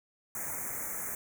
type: band-stop noise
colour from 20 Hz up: white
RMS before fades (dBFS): -37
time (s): 0.35-1.15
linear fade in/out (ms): 2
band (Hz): 2300 to 6100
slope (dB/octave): 96
effects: none